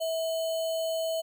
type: tone with sample-and-hold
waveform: sine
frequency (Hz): 651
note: E5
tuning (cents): -22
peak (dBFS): -27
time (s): 0-1.22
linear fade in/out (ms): 20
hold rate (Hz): 3675
effects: none